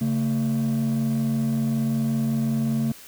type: tone pair together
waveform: triangle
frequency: 138.59 / 223.9 Hz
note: C#3 / A3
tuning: 0 / +30 cents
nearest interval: minor sixth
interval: 830 cents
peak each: -22 / -19 dBFS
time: 0.01-2.92 s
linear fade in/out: 5 ms
effects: tanh soft clip ceiling -16 dBFS + white hiss -45 dBFS RMS until 3.07 s